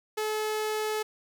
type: tone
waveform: sawtooth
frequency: 430 Hz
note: A4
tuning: 40 cents flat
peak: -24 dBFS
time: 0.17-1.03 s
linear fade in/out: 10 ms
effects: none